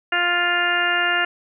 harmonic tone, 350.5 Hz, F4, 6 cents sharp, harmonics 1 / 2 / 3 / 4 / 5 / 6 / 7 / 8, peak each -31 / -26 / -32 / -22 / -22 / -29 / -32 / -25 dBFS, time 0.12-1.25 s, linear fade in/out 5 ms, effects none

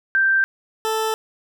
sine / 20% pulse tone pair in turn, 1568 / 440 Hz, G6 / A4, 0 / 0 cents, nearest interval octave + minor seventh, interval 2200 cents, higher first, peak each -14 / -15 dBFS, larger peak first, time 0.15-0.44 / 0.85-1.14 s, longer neither, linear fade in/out 0 ms, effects none

